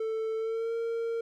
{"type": "tone with pitch glide", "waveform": "triangle", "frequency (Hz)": [443, 460.2], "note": ["A4", "A#4"], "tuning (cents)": [12, -22], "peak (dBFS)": -27, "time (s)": [0, 1.21], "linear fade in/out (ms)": 5, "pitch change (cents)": 66, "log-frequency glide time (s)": [0.36, 0.74], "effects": []}